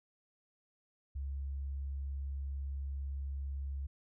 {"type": "tone", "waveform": "sine", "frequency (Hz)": 68.9, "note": "C#2", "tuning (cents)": -10, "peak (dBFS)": -36, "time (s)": [1.15, 3.87], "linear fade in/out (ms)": 10, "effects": []}